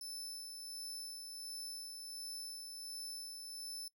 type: tone with tremolo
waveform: 25% pulse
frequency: 5274 Hz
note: E8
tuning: in tune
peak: -38 dBFS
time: 0.01-3.88 s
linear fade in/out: 2 ms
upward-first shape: sine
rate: 1.4 Hz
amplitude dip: 35%
effects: noise-tail reverb RT60 0.1 s tail -21 dB re dry